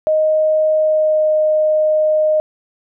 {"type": "tone with pitch glide", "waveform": "sine", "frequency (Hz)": [622.3, 617.6], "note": ["D#5", "D#5"], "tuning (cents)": [0, -13], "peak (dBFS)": -11, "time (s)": [0.07, 2.4], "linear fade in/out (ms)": 0, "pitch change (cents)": -13, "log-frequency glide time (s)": [0.74, 1.32], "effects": []}